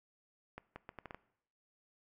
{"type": "accelerating click train", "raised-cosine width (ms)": 0.5, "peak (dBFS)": -30, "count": 7, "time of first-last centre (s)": [0.58, 1.146], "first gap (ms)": 180, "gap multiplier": 0.73, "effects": ["noise-tail reverb RT60 0.7 s tail -19 dB re dry"]}